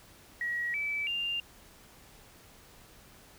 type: tone with pitch steps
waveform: sine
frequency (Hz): 1910 / 2308 / 2795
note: A#6 / D7 / F7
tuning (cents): +42 / -31 / +1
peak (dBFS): -30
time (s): 0.41-1.4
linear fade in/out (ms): 2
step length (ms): 330
effects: pink hiss -56 dBFS RMS until 3.38 s

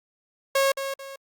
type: tone with echo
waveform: sawtooth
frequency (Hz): 546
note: C#5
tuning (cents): -26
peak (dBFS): -15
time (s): 0.55-0.72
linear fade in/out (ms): 5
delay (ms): 220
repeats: 2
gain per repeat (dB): -9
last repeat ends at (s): 1.16
effects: Opus 48 kbps

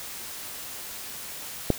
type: click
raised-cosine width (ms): 2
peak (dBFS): -6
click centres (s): 1.703
effects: white hiss -38 dBFS RMS until 1.78 s

